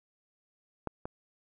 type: clicks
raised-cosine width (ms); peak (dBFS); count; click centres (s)
1; -19 / -23; 2; 0.873 / 1.055
effects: none